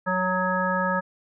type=harmonic tone with a mistuned harmonic; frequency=185 Hz; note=F#3; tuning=in tune; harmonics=1 / 3 / 5 / 7 / 9; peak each=-28 / -28 / -28 / -28 / -28 dBFS; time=0.06-1.01 s; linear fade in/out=20 ms; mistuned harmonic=7; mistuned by=-29 cents; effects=none